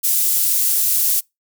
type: high-pass noise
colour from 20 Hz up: pink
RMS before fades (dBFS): -17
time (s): 0.03-1.21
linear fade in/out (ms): 20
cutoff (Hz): 11000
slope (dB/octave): 12
effects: noise-tail reverb RT60 0.2 s tail -26 dB re dry